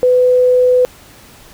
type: tone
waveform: sine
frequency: 501 Hz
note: B4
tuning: 25 cents sharp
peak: -7 dBFS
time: 0.03-0.85 s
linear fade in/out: 0 ms
effects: pink hiss -41 dBFS RMS until 1.53 s